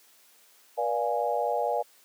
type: chord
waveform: sine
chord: B diminished seventh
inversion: none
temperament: equal with one note detuned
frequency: 482.9 / 587.3 / 698.5 / 830.6 Hz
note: B4 / D5 / F5 / Ab5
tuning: -39 / 0 / 0 / 0 cents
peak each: -30 dBFS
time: 0.77-1.83 s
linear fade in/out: 20 ms
effects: white hiss -59 dBFS RMS until 2.04 s + high-pass 300 Hz 12 dB/octave